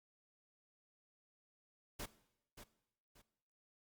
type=noise with echo; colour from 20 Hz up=pink; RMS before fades=-45 dBFS; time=1.99-2.06 s; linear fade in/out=10 ms; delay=580 ms; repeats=2; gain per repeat=-10 dB; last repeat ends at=3.22 s; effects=noise-tail reverb RT60 0.8 s tail -17 dB re dry + Opus 48 kbps